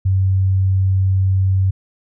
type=tone; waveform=sine; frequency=95.2 Hz; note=F#2; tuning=50 cents sharp; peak=-12 dBFS; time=0.05-1.71 s; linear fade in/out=10 ms; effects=none